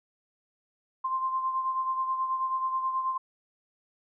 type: beating tone pair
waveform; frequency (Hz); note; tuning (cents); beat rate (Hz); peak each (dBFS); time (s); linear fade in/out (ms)
sine; 1046.5 / 1055.8; C6 / C6; 0 / +15; 9.3; -27 / -36; 1.04-3.18; 10
effects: none